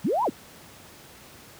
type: linear two-way sweep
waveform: sine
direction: up then down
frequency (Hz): 132.5 to 1031 to 132.5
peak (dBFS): -21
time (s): 0.04-0.3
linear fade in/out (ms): 10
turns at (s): 0.24
effects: pink hiss -48 dBFS RMS until 1.59 s + high-pass 80 Hz 12 dB/octave